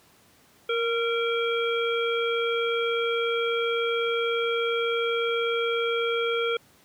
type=harmonic tone with a mistuned harmonic; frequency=466.2 Hz; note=A#4; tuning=in tune; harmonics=1 / 3 / 5 / 7; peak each=-25 / -30 / -32 / -33 dBFS; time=0.69-6.57 s; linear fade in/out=5 ms; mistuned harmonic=3; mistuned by=-30 cents; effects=pink hiss -58 dBFS RMS until 6.84 s + high-pass 100 Hz 12 dB/octave